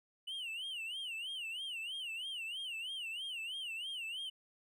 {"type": "tone with vibrato", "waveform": "triangle", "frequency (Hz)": 2915, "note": "F#7", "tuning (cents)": -26, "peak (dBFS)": -38, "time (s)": [0.27, 4.3], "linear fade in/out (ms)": 10, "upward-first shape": "sine", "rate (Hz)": 3.1, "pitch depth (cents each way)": 180, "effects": []}